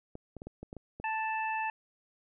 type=clicks; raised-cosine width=2 ms; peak=-29 dBFS; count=8; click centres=0.154 / 0.367 / 0.419 / 0.47 / 0.63 / 0.729 / 0.767 / 1 s
type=harmonic tone; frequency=880 Hz; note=A5; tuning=in tune; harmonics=1 / 2 / 3; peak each=-32 / -38 / -38 dBFS; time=1.04-1.7 s; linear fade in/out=2 ms
effects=none